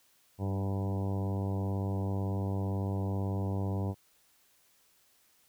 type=harmonic tone with a mistuned harmonic; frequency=98 Hz; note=G2; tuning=in tune; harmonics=1 / 2 / 3 / 4 / 5 / 6 / 7 / 8 / 9 / 10; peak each=-31 / -37 / -41 / -43 / -45 / -47 / -48 / -49 / -50 / -51 dBFS; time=0.38-3.95 s; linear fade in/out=50 ms; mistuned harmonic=2; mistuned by=-25 cents; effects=white hiss -67 dBFS RMS until 5.48 s